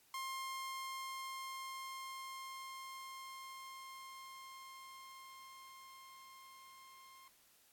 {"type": "tone with level ramp", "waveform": "sawtooth", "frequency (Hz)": 1061, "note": "C6", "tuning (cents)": 24, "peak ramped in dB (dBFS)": [-37, -54], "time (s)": [0.14, 7.28], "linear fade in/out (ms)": 2, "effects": ["white hiss -69 dBFS RMS until 7.72 s", "AAC 64 kbps"]}